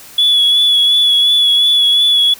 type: tone with vibrato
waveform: sine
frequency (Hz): 3402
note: G#7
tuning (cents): +41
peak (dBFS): -6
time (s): 0.18-2.34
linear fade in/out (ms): 5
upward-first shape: sine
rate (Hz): 2.8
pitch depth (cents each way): 25
effects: tanh soft clip ceiling -5 dBFS + white hiss -37 dBFS RMS until 2.39 s